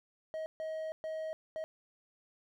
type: tone bursts at uneven times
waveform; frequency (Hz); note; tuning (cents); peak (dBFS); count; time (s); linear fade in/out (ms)
triangle; 633; D#5; +30; -34; 4; 0.34-0.46 / 0.6-0.92 / 1.04-1.33 / 1.56-1.64; 0
effects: none